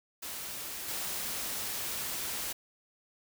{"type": "noise with level steps", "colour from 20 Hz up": "white", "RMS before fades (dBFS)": [-40, -36], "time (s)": [0.22, 2.53], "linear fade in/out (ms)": 10, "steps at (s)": 0.88, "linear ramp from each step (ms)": 5, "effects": []}